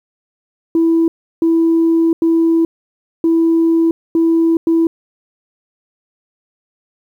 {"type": "tone bursts at uneven times", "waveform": "sine", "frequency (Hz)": 329.6, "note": "E4", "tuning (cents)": 0, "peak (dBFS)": -8, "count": 6, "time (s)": [[0.75, 1.08], [1.42, 2.13], [2.22, 2.65], [3.24, 3.91], [4.15, 4.57], [4.67, 4.87]], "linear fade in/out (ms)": 2, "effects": ["tanh soft clip ceiling -6 dBFS", "8-bit"]}